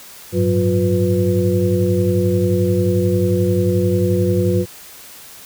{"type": "tone cluster", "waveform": "sine", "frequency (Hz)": [98.1, 109.4, 183.7, 355.1, 496.1], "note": ["G2", "A2", "F#3", "F4", "B4"], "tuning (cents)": [2, -9, -12, 29, 8], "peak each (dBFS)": [-18, -24, -19, -19, -21], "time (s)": [0.32, 4.66], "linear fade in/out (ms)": 50, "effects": ["white hiss -39 dBFS RMS until 5.45 s"]}